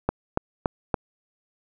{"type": "click train", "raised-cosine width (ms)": 1, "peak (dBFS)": -7, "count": 4, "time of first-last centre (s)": [0.09, 0.942], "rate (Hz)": 3.52, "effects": []}